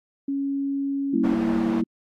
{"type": "tone", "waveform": "sine", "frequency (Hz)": 277.2, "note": "C#4", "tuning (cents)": 0, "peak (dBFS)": -23, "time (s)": [0.28, 1.34], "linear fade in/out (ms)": 5}
{"type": "chord", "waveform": "sine", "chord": "E diminished", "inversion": "first", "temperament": "equal", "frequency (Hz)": [196, 233.1, 329.6], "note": ["G3", "Bb3", "E4"], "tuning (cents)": [0, 0, 0], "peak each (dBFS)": [-28, -23, -24], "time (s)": [1.13, 1.84], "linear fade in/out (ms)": 10}
{"type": "low-pass noise", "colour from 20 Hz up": "white", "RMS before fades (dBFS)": -33, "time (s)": [1.23, 1.82], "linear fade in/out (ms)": 20, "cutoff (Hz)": 880, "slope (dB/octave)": 12}
{"effects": ["AAC 64 kbps"]}